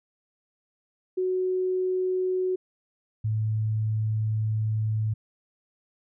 sine tone pair in turn, 370 / 108.86 Hz, F#4 / A2, 0 / -18 cents, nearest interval octave + major sixth, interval 2118 cents, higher first, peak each -23 dBFS, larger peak neither, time 1.17-2.56 / 3.24-5.14 s, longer second, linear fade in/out 10 ms, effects none

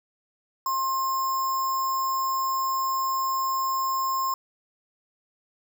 sine tone with sample-and-hold, 1060 Hz, C6, 22 cents sharp, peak -23 dBFS, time 0.66-4.34 s, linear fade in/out 2 ms, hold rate 6300 Hz, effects none

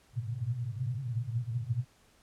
pink band-pass noise, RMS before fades -34 dBFS, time 0.13-1.85 s, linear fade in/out 50 ms, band 110 to 130 Hz, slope 96 dB/octave, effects pink hiss -64 dBFS RMS until 2.22 s + low-pass 11000 Hz 12 dB/octave

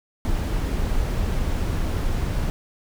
brown noise, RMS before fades -23 dBFS, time 0.25-2.5 s, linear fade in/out 0 ms, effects none

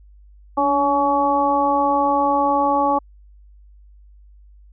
harmonic tone with a mistuned harmonic, 281.7 Hz, C#4, 28 cents sharp, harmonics 1 / 2 / 3 / 4, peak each -23 / -22 / -18 / -21 dBFS, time 0.57-2.99 s, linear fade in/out 10 ms, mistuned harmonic 1, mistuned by +34 cents, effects added 50 Hz sine -44 dBFS peak until 4.72 s

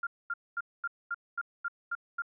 sine tone bursts, 1396.9 Hz, F6, in tune, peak -30 dBFS, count 9, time 0.03-2.221 s, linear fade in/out 5 ms, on 39 ms, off 230 ms, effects none

